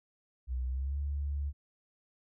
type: tone with pitch glide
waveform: sine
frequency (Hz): 62.9 to 71.42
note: B1 to D2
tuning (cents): +32 to -48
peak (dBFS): -31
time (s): 0.47-1.53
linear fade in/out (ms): 50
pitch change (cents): +220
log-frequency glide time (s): 0.66-0.98
effects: none